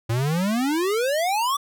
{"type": "exponential sweep", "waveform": "square", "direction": "up", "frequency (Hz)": [110.3, 1174.7], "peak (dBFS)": -21, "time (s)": [0.09, 1.57], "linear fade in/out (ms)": 10, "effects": []}